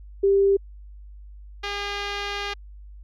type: tone pair in turn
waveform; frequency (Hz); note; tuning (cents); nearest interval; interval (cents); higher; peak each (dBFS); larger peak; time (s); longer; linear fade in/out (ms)
sine / 5% pulse; 394.9 / 405.5; G4 / G#4; +13 / -41; unison; 46; second; -15; neither; 0.23-0.57 / 1.63-2.54; second; 10
effects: added 50 Hz sine -40 dBFS peak until 3.03 s + low-pass 4000 Hz 12 dB/octave